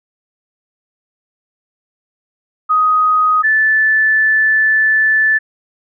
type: tone pair in turn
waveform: sine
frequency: 1252 / 1749.8 Hz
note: D#6 / A6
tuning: +10 / -10 cents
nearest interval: tritone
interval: 580 cents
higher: second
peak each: -9 dBFS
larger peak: neither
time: 2.69-3.43 / 3.43-5.39 s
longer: second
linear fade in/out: 20 ms
effects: none